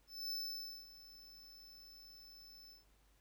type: tone with ADSR envelope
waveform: square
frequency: 5274 Hz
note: E8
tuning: in tune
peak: -39 dBFS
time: 0.07-2.85 s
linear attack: 240 ms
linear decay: 550 ms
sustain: -17 dB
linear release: 140 ms
effects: added 50 Hz sine -70 dBFS peak until 3.2 s + pink hiss -74 dBFS RMS until 3.2 s